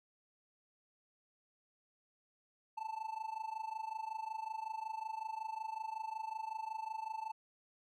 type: tone with amplitude modulation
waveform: triangle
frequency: 880 Hz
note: A5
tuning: in tune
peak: -34 dBFS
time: 2.77-7.32 s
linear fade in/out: 10 ms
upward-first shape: sine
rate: 25.4 Hz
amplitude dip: 85%
effects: none